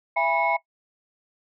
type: tone cluster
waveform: sine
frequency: 668 / 816 / 978 / 2183 Hz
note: E5 / G#5 / B5 / C#7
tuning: +23 / -31 / -17 / -27 cents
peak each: -25 dBFS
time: 0.16-0.57 s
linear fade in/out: 10 ms
effects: noise-tail reverb RT60 0.1 s tail -19 dB re dry + tanh soft clip ceiling -11 dBFS